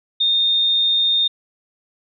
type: tone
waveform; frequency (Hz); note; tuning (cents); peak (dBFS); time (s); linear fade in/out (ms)
sine; 3657; A#7; -34; -14; 0.2-1.28; 10
effects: none